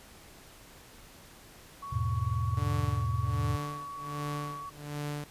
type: tone with pitch glide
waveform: sine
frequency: 1117 to 1126.1 Hz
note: C#6 to C#6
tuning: +13 to +27 cents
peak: -38 dBFS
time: 1.82-4.7 s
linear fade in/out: 10 ms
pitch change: +14 cents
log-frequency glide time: 1.97-2.88 s
type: chord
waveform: sine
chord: E major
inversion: none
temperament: equal with one note detuned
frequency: 81.13 / 103.83 / 123.47 Hz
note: E2 / G#2 / B2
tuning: -27 / 0 / 0 cents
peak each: -33 / -31 / -32 dBFS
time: 1.92-3.56 s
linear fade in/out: 10 ms
type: tone with tremolo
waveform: sawtooth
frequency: 146.83 Hz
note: D3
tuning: in tune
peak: -29 dBFS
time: 2.57-5.24 s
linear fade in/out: 0 ms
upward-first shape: sine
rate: 1.3 Hz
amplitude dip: 95%
effects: pink hiss -53 dBFS RMS until 5.3 s + resampled to 32000 Hz